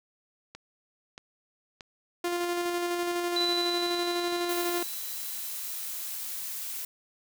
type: click train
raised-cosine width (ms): 0.2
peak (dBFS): -25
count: 4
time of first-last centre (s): 0.55-2.437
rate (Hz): 1.59
type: tone with tremolo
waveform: sawtooth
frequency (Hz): 349.2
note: F4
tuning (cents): 0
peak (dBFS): -23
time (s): 2.24-4.83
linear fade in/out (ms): 5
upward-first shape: square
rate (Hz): 12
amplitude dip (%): 25
type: tone with exponential decay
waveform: sine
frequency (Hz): 3986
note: B7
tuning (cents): +15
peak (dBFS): -25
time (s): 3.36-6.49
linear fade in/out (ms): 5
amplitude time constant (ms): 680
type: noise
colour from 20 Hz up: blue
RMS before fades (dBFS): -36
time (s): 4.49-6.85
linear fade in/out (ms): 2
effects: none